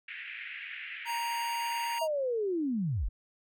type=band-pass noise; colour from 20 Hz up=white; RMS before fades=-42 dBFS; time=0.08-1.99 s; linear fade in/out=5 ms; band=1700 to 2700 Hz; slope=48 dB/octave
type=tone; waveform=square; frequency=936 Hz; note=A#5; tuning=7 cents sharp; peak=-32 dBFS; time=1.05-2.08 s; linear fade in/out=50 ms
type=linear sweep; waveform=sine; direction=down; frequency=659.3 to 30.7 Hz; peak=-28 dBFS; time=2.01-3.09 s; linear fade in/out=10 ms
effects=none